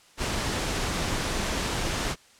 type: noise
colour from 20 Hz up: pink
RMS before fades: -28 dBFS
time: 0.17-2.16 s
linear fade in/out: 50 ms
effects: white hiss -56 dBFS RMS until 2.39 s + low-pass 8000 Hz 12 dB/octave